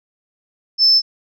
sine tone, 5274 Hz, E8, in tune, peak -8 dBFS, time 0.78-1.02 s, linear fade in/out 50 ms, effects tanh soft clip ceiling -4 dBFS

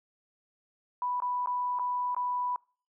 sine tone with dropouts, 987.8 Hz, B5, in tune, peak -28 dBFS, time 1.02-2.56 s, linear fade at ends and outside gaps 1 ms, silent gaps 1.202-1.221 / 1.46-1.472 / 1.788-1.795 / 2.147-2.165 s, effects noise-tail reverb RT60 0.4 s tail -25 dB re dry

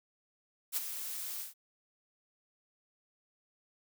blue noise with ADSR envelope, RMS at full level -31 dBFS, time 0.72-1.54 s, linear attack 47 ms, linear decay 23 ms, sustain -9 dB, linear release 140 ms, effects none

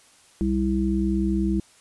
harmonic tone, 65.41 Hz, C2, in tune, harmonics 1 / 3 / 5, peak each -26 / -23 / -25 dBFS, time 0.41-1.6 s, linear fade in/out 0 ms, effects white hiss -55 dBFS RMS until 1.8 s + resampled to 24000 Hz

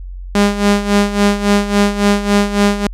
sawtooth tone with tremolo, 203.3 Hz, G#3, 37 cents flat, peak -4 dBFS, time 0.35-2.87 s, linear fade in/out 2 ms, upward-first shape sine, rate 3.6 Hz, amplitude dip 75%, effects added 45 Hz sine -25 dBFS peak until 2.93 s + low-pass 9000 Hz 12 dB/octave

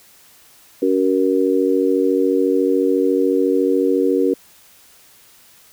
harmonic tone, 94 Hz, F#2, 28 cents sharp, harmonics 3 / 4 / 5, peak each -18 / -18 / -18 dBFS, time 0.82-4.34 s, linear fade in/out 5 ms, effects white hiss -49 dBFS RMS until 5.72 s

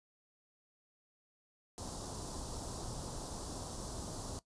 pink band-stop noise, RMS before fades -43 dBFS, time 1.78-4.39 s, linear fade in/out 0 ms, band 1100 to 4400 Hz, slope 24 dB/octave, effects noise-tail reverb RT60 0.1 s tail -17 dB re dry + resampled to 22050 Hz

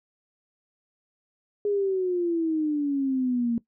sine exponential sweep, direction down, 415.3 to 230 Hz, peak -22 dBFS, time 1.65-3.58 s, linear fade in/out 2 ms, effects noise-tail reverb RT60 0.1 s tail -19 dB re dry

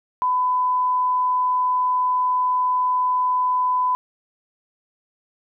sine tone, 1003 Hz, B5, 26 cents sharp, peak -17 dBFS, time 0.22-3.95 s, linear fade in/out 0 ms, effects none

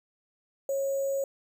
sine tone with sample-and-hold, 548 Hz, C#5, 20 cents flat, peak -26 dBFS, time 0.69-1.24 s, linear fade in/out 2 ms, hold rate 7350 Hz, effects none

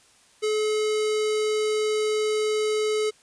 square tone with notch filter, 428.5 Hz, A4, 46 cents flat, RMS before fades -24 dBFS, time 0.42-3.11 s, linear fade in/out 20 ms, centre 1000 Hz, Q 1.1, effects white hiss -57 dBFS RMS until 3.22 s + resampled to 22050 Hz

